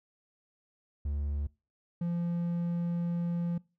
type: tone pair in turn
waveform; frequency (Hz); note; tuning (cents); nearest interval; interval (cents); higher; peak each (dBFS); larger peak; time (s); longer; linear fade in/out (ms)
triangle; 72.3 / 171.96; D2 / F3; -27 / -27; octave + minor third; 1500; second; -28 / -27; second; 1.05-1.47 / 2.01-3.58; second; 5
effects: noise-tail reverb RT60 0.3 s tail -23 dB re dry